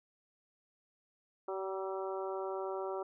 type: harmonic tone with a mistuned harmonic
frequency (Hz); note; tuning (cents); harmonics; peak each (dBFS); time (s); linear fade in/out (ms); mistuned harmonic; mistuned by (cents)
191.2; G3; -43; 2 / 3 / 4 / 5 / 6 / 7; -38 / -42 / -44 / -46 / -48 / -49; 1.48-3.03; 5; 6; +28
effects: none